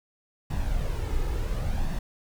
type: noise with flanger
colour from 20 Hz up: brown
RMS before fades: -27 dBFS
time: 0.5-1.99 s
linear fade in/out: 5 ms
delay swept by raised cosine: 1.1 to 2.4 ms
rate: 0.71 Hz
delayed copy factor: +0.5
effects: none